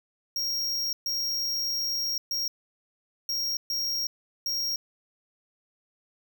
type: tone bursts at uneven times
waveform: square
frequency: 5588 Hz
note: F8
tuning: in tune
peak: -27 dBFS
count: 6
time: 0.36-0.93 / 1.06-2.18 / 2.31-2.48 / 3.29-3.57 / 3.7-4.07 / 4.46-4.76 s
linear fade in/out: 2 ms
effects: 9-bit

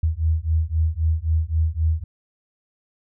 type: beating tone pair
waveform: sine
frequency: 78.3 / 82.1 Hz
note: D#2 / E2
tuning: +11 / -6 cents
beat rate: 3.8 Hz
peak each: -21 dBFS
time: 0.03-2.04 s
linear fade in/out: 5 ms
effects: none

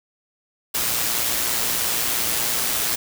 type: noise with amplitude modulation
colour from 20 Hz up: white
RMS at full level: -21 dBFS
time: 0.74-2.96 s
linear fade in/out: 10 ms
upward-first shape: sine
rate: 117 Hz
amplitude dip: 35%
effects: none

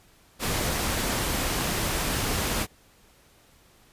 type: noise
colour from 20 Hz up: pink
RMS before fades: -27 dBFS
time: 0.39-2.67 s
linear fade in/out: 50 ms
effects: pink hiss -58 dBFS RMS until 3.92 s + resampled to 32000 Hz

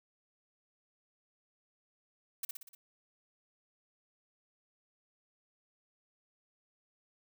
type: noise with echo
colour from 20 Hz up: blue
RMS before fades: -36 dBFS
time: 2.43-2.45 s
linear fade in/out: 5 ms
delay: 60 ms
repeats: 5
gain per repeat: -4 dB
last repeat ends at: 2.75 s
effects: none

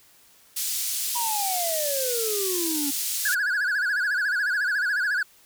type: band-pass noise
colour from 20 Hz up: white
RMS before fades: -28 dBFS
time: 0.56-3.35 s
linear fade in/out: 10 ms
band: 4000 to 15000 Hz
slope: 12 dB/octave
type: exponential sweep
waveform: triangle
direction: down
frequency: 974 to 277.2 Hz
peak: -25 dBFS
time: 1.15-2.91 s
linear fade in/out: 10 ms
type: tone with vibrato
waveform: triangle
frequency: 1568 Hz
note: G6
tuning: in tune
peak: -20 dBFS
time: 3.25-5.23 s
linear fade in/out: 5 ms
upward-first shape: sine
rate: 14 Hz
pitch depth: 150 cents each way
effects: white hiss -56 dBFS RMS until 5.45 s

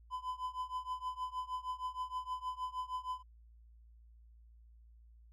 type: tone with tremolo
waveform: triangle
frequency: 1010 Hz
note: B5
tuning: 39 cents sharp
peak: -32 dBFS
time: 0.1-3.23 s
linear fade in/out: 50 ms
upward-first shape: triangle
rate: 6.4 Hz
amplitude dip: 95%
effects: added 57 Hz sine -57 dBFS peak until 5.32 s

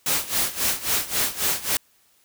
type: noise with tremolo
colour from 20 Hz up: white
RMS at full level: -21 dBFS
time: 0.06-1.77 s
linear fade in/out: 2 ms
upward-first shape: sine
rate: 3.7 Hz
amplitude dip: 85%
effects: white hiss -61 dBFS RMS until 2.24 s

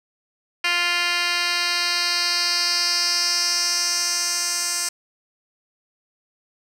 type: tone with band-pass filter sweep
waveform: 10% pulse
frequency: 349.2 Hz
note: F4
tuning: in tune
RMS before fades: -22 dBFS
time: 0.64-4.89 s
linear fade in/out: 5 ms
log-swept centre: 3100 to 7200 Hz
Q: 3
effects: none

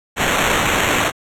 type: noise with sample-and-hold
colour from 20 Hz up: blue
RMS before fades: -17 dBFS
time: 0.16-1.12 s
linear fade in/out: 50 ms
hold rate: 4900 Hz
effects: low-pass 12000 Hz 12 dB/octave

